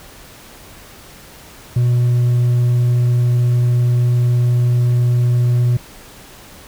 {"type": "tone with hard clipping", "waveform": "sine", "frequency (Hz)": 121.9, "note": "B2", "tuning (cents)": -22, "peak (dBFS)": -12, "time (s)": [1.76, 5.77], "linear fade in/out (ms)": 5, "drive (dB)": 2, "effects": ["pink hiss -40 dBFS RMS until 6.67 s"]}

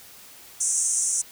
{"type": "band-pass noise", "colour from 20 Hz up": "white", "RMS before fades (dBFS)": -24, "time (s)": [0.6, 1.22], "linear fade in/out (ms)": 10, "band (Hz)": [5900, 9500], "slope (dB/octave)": 96, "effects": ["white hiss -47 dBFS RMS until 1.31 s"]}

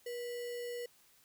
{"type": "tone with sample-and-hold", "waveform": "sine", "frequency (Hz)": 481, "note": "B4", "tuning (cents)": -46, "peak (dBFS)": -38, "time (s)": [0.06, 0.86], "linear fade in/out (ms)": 5, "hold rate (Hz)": 2450, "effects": ["white hiss -66 dBFS RMS until 1.24 s"]}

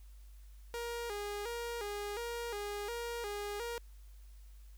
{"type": "tone with vibrato", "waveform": "sawtooth", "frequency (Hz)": 440, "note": "A4", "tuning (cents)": 0, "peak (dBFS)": -34, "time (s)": [0.74, 3.78], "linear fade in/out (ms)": 0, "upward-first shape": "square", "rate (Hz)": 1.4, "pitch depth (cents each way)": 120, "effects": ["added 50 Hz sine -51 dBFS peak until 4.77 s", "white hiss -69 dBFS RMS until 4.77 s"]}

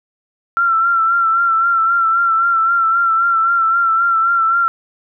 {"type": "tone with vibrato", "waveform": "sine", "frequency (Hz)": 1356, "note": "E6", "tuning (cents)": 49, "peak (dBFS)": -11, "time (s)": [0.57, 4.68], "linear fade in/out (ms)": 0, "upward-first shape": "sine", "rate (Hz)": 3.8, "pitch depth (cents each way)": 43, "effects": []}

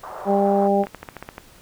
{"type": "band-pass noise", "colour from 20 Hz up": "pink", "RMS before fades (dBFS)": -35, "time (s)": [0.03, 0.68], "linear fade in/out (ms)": 5, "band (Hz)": [590, 1100], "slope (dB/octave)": 24}
{"type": "harmonic tone", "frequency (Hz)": 199.1, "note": "G3", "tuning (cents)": 27, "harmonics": [1, 2, 3, 4], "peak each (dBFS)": [-21, -21, -21, -21], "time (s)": [0.25, 0.86], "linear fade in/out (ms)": 50}
{"type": "clicks", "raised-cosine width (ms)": 0.5, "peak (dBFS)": -18, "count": 9, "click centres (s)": [0.837, 0.869, 0.947, 1.03, 1.088, 1.167, 1.226, 1.289, 1.381]}
{"effects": ["pink hiss -50 dBFS RMS until 1.61 s"]}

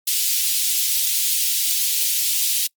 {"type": "high-pass noise", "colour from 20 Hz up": "white", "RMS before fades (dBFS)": -20, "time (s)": [0.07, 2.67], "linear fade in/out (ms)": 5, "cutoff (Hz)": 2800, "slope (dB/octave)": 24, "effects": ["noise-tail reverb RT60 0.1 s tail -25 dB re dry", "Opus 24 kbps"]}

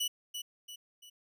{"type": "tone with echo", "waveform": "sawtooth", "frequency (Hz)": 2952, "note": "F#7", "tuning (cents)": -5, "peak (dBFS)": -27, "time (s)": [0, 0.08], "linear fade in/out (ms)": 10, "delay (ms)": 340, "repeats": 3, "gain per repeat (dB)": -7, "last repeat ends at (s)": 1.1, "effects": []}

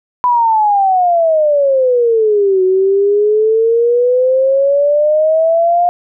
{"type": "exponential two-way sweep", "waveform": "sine", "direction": "down then up", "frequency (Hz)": [999, 370, 711], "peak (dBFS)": -8, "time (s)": [0.24, 5.89], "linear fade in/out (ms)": 0, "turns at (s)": 2.63, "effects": []}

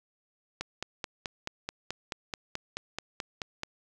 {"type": "click train", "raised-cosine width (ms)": 0.2, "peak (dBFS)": -16, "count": 15, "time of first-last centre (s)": [0.61, 3.634], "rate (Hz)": 4.63, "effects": []}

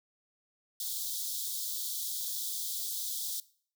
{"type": "high-pass noise", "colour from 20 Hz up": "white", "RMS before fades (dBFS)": -36, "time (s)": [0.8, 3.4], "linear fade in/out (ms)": 2, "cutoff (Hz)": 3300, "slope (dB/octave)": 96, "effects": ["noise-tail reverb RT60 0.5 s tail -20 dB re dry"]}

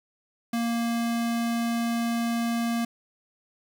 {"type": "tone", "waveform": "square", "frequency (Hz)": 233.1, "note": "A#3", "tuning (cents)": 0, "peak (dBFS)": -25, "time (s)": [0.53, 2.85], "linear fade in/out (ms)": 5, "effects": ["9-bit"]}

